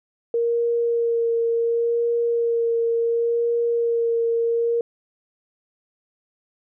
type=tone with vibrato; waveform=sine; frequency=466.2 Hz; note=A#4; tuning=in tune; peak=-18 dBFS; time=0.34-4.81 s; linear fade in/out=2 ms; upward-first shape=sine; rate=0.7 Hz; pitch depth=14 cents each way; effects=none